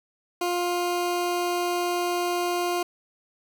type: tone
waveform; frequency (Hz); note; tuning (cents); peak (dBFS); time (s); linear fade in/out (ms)
20% pulse; 352.3; F4; +15; -19; 0.41-2.83; 5
effects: none